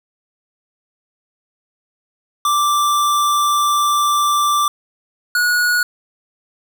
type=tone pair in turn; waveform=square; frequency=1174.7 / 1456.3 Hz; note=D6 / F#6; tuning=0 / -28 cents; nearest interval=major third; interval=372 cents; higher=second; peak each=-14 dBFS; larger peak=neither; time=2.45-4.68 / 5.35-5.83 s; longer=first; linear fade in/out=2 ms; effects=none